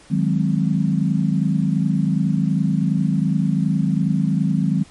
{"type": "chord", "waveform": "sine", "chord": "Ab dominant seventh", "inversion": "second", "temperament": "equal", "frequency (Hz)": [155.56, 185, 207.7, 261.6], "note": ["Eb3", "Gb3", "Ab3", "C4"], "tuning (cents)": [0, 0, 0, 0], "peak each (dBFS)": [-20, -20, -22, -25], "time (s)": [0.1, 4.84], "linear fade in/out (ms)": 20, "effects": ["pink hiss -48 dBFS RMS until 4.9 s", "MP3 48 kbps"]}